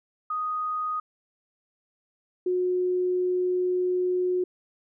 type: tone pair in turn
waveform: sine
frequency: 1244.5 / 363.2 Hz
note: D#6 / F#4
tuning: 0 / -32 cents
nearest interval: octave + major sixth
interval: 2132 cents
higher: first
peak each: -26 / -22 dBFS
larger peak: second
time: 0.3-1 / 2.46-4.44 s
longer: second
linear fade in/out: 5 ms
effects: none

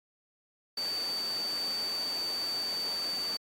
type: tone in noise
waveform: sine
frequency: 4586 Hz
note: D8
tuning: 42 cents flat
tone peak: -31 dBFS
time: 0.77-3.37 s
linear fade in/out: 5 ms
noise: pink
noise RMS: -42 dBFS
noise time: 0.77-3.37 s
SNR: +8 dB
effects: high-pass 300 Hz 12 dB/octave + AAC 48 kbps

